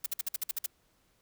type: noise bursts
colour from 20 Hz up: blue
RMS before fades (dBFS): -32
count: 9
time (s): 0.04-0.662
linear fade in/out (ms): 5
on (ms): 22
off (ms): 53
effects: pink hiss -70 dBFS RMS until 1.21 s